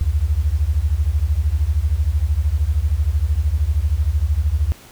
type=beating tone pair; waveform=sine; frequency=68 / 81 Hz; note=C#2 / E2; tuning=-33 / -30 cents; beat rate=13 Hz; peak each=-18 dBFS; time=0.01-4.72 s; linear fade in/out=0 ms; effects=pink hiss -44 dBFS RMS until 4.91 s